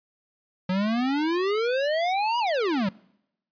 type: exponential two-way sweep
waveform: square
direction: up then down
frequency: 180 to 981 to 180 Hz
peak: -23 dBFS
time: 0.69-2.89 s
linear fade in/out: 5 ms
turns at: 2.39 s
effects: noise-tail reverb RT60 0.8 s tail -24 dB re dry + resampled to 11025 Hz